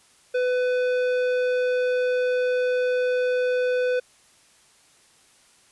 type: tone with tanh clipping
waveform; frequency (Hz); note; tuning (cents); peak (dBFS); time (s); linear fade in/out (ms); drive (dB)
sine; 500; B4; +21; -22; 0.34-4; 10; 13
effects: white hiss -57 dBFS RMS until 5.71 s + resampled to 24000 Hz